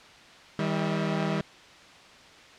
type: tone cluster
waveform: sawtooth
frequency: 159.2 / 198.4 / 647 Hz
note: D#3 / G3 / E5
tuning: +40 / +21 / -32 cents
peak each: -25 / -25 / -32 dBFS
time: 0.59-1.41 s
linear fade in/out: 2 ms
effects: white hiss -50 dBFS RMS until 2.58 s + low-pass 4000 Hz 12 dB/octave